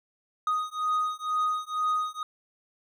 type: beating tone pair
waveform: triangle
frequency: 1244.5 / 1246.6 Hz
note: D#6 / D#6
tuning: 0 / +3 cents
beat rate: 2.1 Hz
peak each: -27 dBFS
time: 0.47-2.23 s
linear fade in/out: 2 ms
effects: none